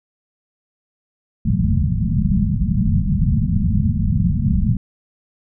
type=low-pass noise; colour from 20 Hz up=white; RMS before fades=-17 dBFS; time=1.45-4.77 s; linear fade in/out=5 ms; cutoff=220 Hz; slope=96 dB/octave; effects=none